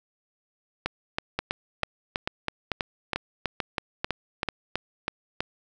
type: two click trains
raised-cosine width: 0.3 ms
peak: -10 / -10 dBFS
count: 15 / 8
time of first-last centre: 0.86-5.405 / 1.39-4.487 s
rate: 3.08 / 2.26 Hz
effects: none